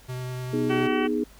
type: tone with vibrato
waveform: square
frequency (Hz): 126.7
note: B2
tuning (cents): +45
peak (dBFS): -31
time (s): 0.08-0.88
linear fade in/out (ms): 20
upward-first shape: triangle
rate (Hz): 10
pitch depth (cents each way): 12
type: chord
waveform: sine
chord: G# minor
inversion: first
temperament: equal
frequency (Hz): 246.9 / 311.1 / 415.3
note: B3 / D#4 / G#4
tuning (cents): 0 / 0 / 0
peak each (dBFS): -27 / -27 / -27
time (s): 0.53-1.24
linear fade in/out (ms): 5
type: harmonic tone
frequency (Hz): 380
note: F#4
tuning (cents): +46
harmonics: 1 / 2 / 3 / 4 / 5 / 6 / 7 / 8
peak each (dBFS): -29 / -32 / -34 / -35 / -36 / -37 / -37 / -38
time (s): 0.69-1.08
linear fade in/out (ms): 20
effects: added 50 Hz sine -53 dBFS peak until 1.39 s + pink hiss -53 dBFS RMS until 1.39 s